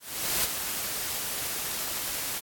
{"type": "noise with ADSR envelope", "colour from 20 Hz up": "white", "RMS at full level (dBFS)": -25, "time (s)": [0, 2.41], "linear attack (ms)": 440, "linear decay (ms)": 23, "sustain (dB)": -7, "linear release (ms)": 37, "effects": ["AAC 64 kbps"]}